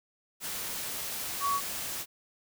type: tone in noise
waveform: sine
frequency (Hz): 1126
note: C#6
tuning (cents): +27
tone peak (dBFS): -26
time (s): 1.4-1.61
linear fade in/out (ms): 50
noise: white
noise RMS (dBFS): -36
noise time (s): 0.4-2.06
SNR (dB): +7
effects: none